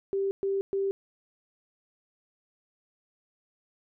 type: tone bursts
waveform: sine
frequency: 392 Hz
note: G4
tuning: in tune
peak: -25 dBFS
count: 3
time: 0.13-0.91 s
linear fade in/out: 0 ms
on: 180 ms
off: 120 ms
effects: none